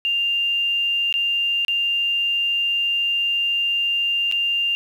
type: tone with dropouts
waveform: sine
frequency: 2794 Hz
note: F7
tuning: in tune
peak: -18 dBFS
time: 0.05-4.75 s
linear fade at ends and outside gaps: 0 ms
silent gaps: 1.126-1.14 / 1.649-1.682 / 4.314-4.323 s
effects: 8-bit